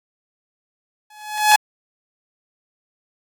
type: tone with exponential growth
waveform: sawtooth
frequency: 848 Hz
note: G#5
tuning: 36 cents sharp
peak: -3 dBFS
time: 1.1-1.56 s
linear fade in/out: 5 ms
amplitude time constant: 100 ms
effects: AAC 64 kbps